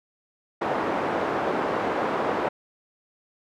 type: band-pass noise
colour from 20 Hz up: pink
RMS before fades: -26 dBFS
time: 0.61-2.49 s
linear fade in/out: 10 ms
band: 360 to 1100 Hz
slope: 12 dB/octave
effects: none